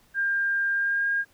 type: tone with pitch glide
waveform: sine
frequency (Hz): 1600 to 1619.5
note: G6 to G#6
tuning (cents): +35 to -44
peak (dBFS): -22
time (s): 0.14-1.25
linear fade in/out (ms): 50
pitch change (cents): +21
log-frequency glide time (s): 0.72-1.07
effects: pink hiss -61 dBFS RMS until 1.33 s